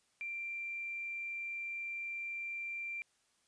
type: tone with tanh clipping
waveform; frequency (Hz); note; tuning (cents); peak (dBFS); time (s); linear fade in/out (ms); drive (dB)
triangle; 2363; D7; +10; -38; 0.21-3.02; 0; 3
effects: white hiss -74 dBFS RMS until 3.47 s + resampled to 22050 Hz